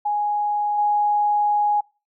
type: tone with level steps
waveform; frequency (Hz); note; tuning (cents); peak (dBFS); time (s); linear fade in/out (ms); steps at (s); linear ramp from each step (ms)
sine; 830.6; G#5; 0; -19 / -16; 0.05-1.81; 10; 0.78; 5
effects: noise-tail reverb RT60 0.3 s tail -24 dB re dry